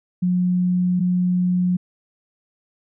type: tone pair in turn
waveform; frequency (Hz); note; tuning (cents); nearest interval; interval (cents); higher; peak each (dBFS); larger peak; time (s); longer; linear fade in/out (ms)
sine; 180.1 / 180.1; F#3 / F#3; -46 / -46; unison; 0; neither; -16; neither; 0.22-1 / 1-1.77; first; 10
effects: none